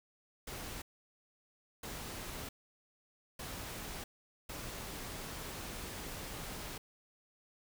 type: noise bursts at uneven times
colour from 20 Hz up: pink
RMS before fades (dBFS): -44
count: 4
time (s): 0.47-0.82 / 1.83-2.49 / 3.39-4.04 / 4.49-6.78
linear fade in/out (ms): 5
effects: none